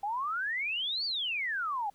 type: exponential two-way sweep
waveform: sine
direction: up then down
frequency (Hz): 784 to 4692 to 784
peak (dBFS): -30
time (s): 0.03-1.9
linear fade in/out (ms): 5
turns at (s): 1.05
effects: pink hiss -67 dBFS RMS until 1.94 s